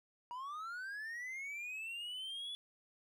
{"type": "linear sweep", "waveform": "triangle", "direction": "up", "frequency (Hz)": [948, 3441], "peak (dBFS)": -40, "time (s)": [0.31, 2.55], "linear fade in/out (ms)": 0, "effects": []}